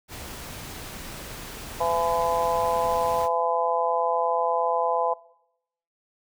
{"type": "noise", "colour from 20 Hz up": "pink", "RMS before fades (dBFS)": -38, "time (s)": [0.08, 3.29], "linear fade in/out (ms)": 50}
{"type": "harmonic tone", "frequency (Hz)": 168.5, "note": "E3", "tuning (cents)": 38, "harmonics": [3, 4, 5, 6], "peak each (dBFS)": [-27, -27, -27, -27], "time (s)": [1.8, 5.14], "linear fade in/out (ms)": 10}
{"effects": ["noise-tail reverb RT60 0.8 s tail -21 dB re dry"]}